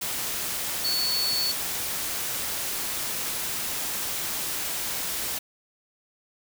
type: tone in noise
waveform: sine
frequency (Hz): 4435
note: C#8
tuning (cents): 0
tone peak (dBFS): -24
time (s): 0.84-1.52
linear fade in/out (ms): 10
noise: white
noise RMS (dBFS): -30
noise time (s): 0.01-5.39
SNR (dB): +3
effects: none